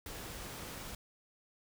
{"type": "noise", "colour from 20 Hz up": "pink", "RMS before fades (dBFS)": -45, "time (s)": [0.06, 0.95], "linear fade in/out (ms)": 2, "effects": []}